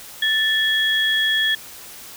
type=tone pair together; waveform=sine; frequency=1760 / 3322 Hz; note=A6 / G#7; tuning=0 / 0 cents; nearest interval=major seventh; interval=1100 cents; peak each=-19 dBFS; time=0.22-1.55 s; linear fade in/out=5 ms; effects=white hiss -39 dBFS RMS until 2.16 s